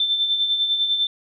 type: tone with tremolo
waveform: sine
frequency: 3549 Hz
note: A7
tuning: 14 cents sharp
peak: -16 dBFS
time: 0-1.07 s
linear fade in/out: 2 ms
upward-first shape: sine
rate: 10 Hz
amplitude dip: 50%
effects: none